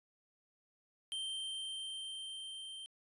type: tone with level ramp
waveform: square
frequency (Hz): 3136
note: G7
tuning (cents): 0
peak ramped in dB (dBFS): -38 to -46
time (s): 1.12-2.86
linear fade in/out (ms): 0
effects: resampled to 24000 Hz